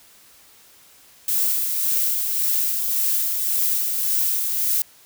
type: noise with tremolo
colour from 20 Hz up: violet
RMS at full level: -20 dBFS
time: 1.28-4.82 s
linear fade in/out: 2 ms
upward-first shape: sine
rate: 1.8 Hz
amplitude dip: 35%
effects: white hiss -51 dBFS RMS until 5.05 s